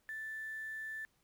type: tone with quantisation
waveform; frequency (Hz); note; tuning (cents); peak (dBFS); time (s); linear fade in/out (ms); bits
sine; 1760; A6; 0; -40; 0.09-1.05; 0; 10
effects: pink hiss -75 dBFS RMS until 1.23 s